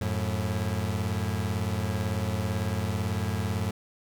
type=beating tone pair; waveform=30% pulse; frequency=90.5 / 108.5 Hz; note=F#2 / A2; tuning=-38 / -24 cents; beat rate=18 Hz; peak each=-27 dBFS; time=0.01-3.71 s; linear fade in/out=5 ms; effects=none